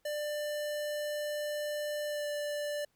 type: tone with pitch glide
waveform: square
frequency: 594 to 588.2 Hz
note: D5 to D5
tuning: +20 to +3 cents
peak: -34 dBFS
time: 0.05-2.85 s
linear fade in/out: 5 ms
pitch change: -17 cents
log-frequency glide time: 2.06-2.27 s
effects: pink hiss -75 dBFS RMS until 2.95 s